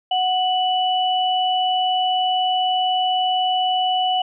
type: tone pair together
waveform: sine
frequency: 740 / 2962 Hz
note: F#5 / F#7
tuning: 0 / +1 cents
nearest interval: 2 octaves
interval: 2401 cents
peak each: -18 / -22 dBFS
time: 0.11-4.22 s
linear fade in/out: 5 ms
effects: none